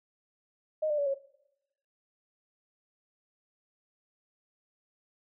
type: tone with pitch steps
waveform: sine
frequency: 620 / 595.1 / 571.2 / 548.2 Hz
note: D#5 / D5 / D5 / C#5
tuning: -6 / +23 / -48 / -19 cents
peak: -26 dBFS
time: 0.82-1.144 s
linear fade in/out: 10 ms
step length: 81 ms
effects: noise-tail reverb RT60 0.8 s tail -19 dB re dry